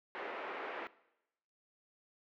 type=band-pass noise; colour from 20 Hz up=pink; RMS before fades=-43 dBFS; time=0.15-0.87 s; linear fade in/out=0 ms; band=370 to 2400 Hz; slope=24 dB/octave; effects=noise-tail reverb RT60 0.9 s tail -20 dB re dry